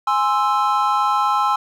triangle chord, Ab augmented, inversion none, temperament equal, 830.6 / 1046.5 / 1318.5 Hz, Ab5 / C6 / E6, 0 / 0 / 0 cents, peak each -18 dBFS, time 0.07-1.56 s, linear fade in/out 5 ms, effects none

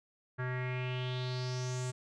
square tone with low-pass filter sweep, 126.6 Hz, B2, 43 cents sharp, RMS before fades -36 dBFS, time 0.38-1.92 s, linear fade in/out 20 ms, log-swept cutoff 1600 to 8000 Hz, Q 4.6, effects none

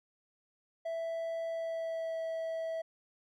triangle tone with pitch glide, 660 to 652 Hz, E5 to E5, +2 to -19 cents, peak -32 dBFS, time 0.85-2.82 s, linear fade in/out 10 ms, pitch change -21 cents, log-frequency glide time 1.48-2.2 s, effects none

